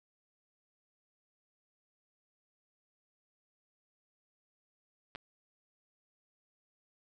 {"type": "clicks", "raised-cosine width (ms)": 0.3, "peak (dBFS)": -27, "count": 2, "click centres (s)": [5.151, 5.158], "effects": []}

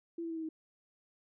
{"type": "tone with pitch steps", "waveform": "sine", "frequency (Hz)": [336.5, 331.5, 326.5, 321.7, 316.9], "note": ["E4", "E4", "E4", "E4", "D#4"], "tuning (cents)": [36, 10, -17, -42, 32], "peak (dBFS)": -36, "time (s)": [0.18, 0.49], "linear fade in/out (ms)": 5, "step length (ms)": 62, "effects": []}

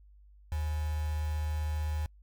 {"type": "tone with quantisation", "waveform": "sine", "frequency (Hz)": 76.3, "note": "D#2", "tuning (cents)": -33, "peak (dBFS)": -30, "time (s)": [0.52, 2.06], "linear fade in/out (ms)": 0, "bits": 7, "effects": ["noise-tail reverb RT60 0.1 s tail -25 dB re dry", "added 50 Hz sine -54 dBFS peak until 2.22 s"]}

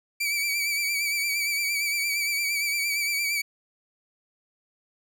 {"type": "tone with vibrato", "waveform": "sawtooth", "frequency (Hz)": 2308, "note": "D7", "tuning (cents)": -31, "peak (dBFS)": -21, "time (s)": [0.2, 3.42], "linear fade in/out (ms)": 10, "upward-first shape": "sine", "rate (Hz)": 8.7, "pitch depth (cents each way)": 46, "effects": []}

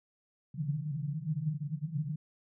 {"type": "band-pass noise", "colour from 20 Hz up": "white", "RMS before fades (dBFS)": -35, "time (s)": [0.54, 2.16], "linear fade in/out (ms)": 5, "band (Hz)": [140, 160], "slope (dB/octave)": 96, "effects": []}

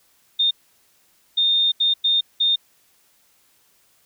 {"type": "tone bursts at uneven times", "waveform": "sine", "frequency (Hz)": 3646, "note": "A#7", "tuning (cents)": -39, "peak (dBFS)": -15, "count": 5, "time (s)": [[0.39, 0.51], [1.37, 1.72], [1.8, 1.94], [2.04, 2.21], [2.4, 2.56]], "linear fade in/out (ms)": 10, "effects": ["white hiss -60 dBFS RMS until 4.05 s"]}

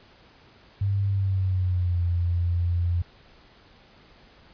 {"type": "tone with pitch glide", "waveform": "sine", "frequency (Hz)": [99.2, 86.86], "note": ["G2", "F2"], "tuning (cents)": [21, -9], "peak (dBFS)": -21, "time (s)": [0.81, 3.02], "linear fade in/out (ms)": 5, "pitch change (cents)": -230, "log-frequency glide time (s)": [1.08, 2.02], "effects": ["pink hiss -54 dBFS RMS until 4.53 s", "resampled to 11025 Hz"]}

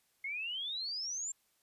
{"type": "exponential sweep", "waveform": "sine", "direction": "up", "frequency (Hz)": [2124, 7459], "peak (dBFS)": -36, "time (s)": [0.24, 1.32], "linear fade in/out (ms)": 5, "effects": ["white hiss -74 dBFS RMS until 1.62 s", "resampled to 32000 Hz"]}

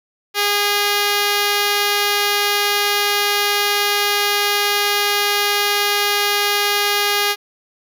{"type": "tone", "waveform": "5% pulse", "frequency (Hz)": 409.5, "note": "G#4", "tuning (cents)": -24, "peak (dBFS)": -4, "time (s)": [0.34, 7.36], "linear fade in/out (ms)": 50, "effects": []}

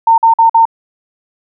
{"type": "tone bursts", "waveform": "sine", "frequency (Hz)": 910, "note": "A#5", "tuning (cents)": -42, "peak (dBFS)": -4, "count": 4, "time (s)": [0.07, 0.654], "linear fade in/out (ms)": 5, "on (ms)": 110, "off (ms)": 48, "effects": []}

